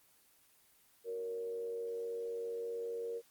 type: tone with frequency modulation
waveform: sine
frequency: 466.2 Hz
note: A#4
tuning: in tune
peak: -37 dBFS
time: 1.04-3.22 s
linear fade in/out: 50 ms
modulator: 95.3 Hz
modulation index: 0.44
effects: white hiss -67 dBFS RMS until 3.3 s + Opus 24 kbps